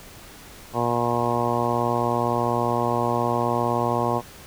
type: harmonic tone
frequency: 119.4 Hz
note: A#2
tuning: 42 cents sharp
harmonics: 1 / 2 / 3 / 4 / 5 / 6 / 7 / 8 / 9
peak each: -29 / -29 / -29 / -29 / -29 / -29 / -29 / -29 / -29 dBFS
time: 0.73-4.22 s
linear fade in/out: 50 ms
effects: pink hiss -44 dBFS RMS until 4.46 s